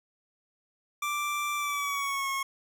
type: tone with pitch glide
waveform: 25% pulse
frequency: 1174.7 to 1089.7 Hz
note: D6 to C#6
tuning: 0 to -30 cents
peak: -25 dBFS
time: 1.02-2.43 s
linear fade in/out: 5 ms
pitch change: -130 cents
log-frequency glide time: 1.56-2.29 s
effects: none